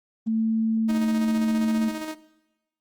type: tone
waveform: sine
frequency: 222.9 Hz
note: A3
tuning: 23 cents sharp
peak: -21 dBFS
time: 0.26-1.9 s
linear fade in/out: 20 ms
type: tone with tremolo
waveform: sawtooth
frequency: 312.8 Hz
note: D#4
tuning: 9 cents sharp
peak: -25 dBFS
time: 0.88-2.15 s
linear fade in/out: 20 ms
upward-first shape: square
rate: 15 Hz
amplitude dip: 40%
effects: noise-tail reverb RT60 1.0 s tail -18 dB re dry + Opus 24 kbps